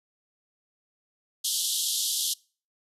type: band-pass noise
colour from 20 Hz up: pink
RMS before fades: -28 dBFS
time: 1.44-2.34 s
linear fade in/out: 10 ms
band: 3100 to 13000 Hz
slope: 96 dB/octave
effects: noise-tail reverb RT60 0.4 s tail -25 dB re dry